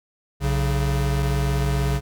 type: tone pair together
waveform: square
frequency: 61.73 / 138.59 Hz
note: B1 / C#3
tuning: 0 / 0 cents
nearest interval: octave + major second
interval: 1400 cents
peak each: -23 dBFS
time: 0.4-2.01 s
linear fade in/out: 50 ms
effects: none